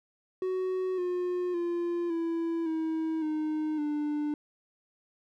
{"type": "tone with pitch steps", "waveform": "triangle", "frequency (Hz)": [372.2, 358.5, 345.3, 332.6, 320.3, 308.5, 297.1], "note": ["F#4", "F4", "F4", "E4", "E4", "D#4", "D4"], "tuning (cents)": [10, 45, -20, 16, -50, -15, 20], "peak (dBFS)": -26, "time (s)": [0.42, 4.34], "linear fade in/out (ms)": 2, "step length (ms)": 560, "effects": []}